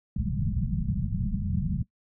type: low-pass noise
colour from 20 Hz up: white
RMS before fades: -28 dBFS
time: 0.16-1.83 s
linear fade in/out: 5 ms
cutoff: 210 Hz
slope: 96 dB/octave
effects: noise-tail reverb RT60 0.1 s tail -20 dB re dry